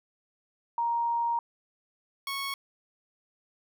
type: tone pair in turn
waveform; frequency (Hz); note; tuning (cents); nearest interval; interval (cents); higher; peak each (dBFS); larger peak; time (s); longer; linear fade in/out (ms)
sine / 15% pulse; 937 / 1103.7; A#5 / C#6; +9 / -8; minor third; 283; second; -25; neither; 0.78-1.39 / 2.27-2.54; first; 2
effects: none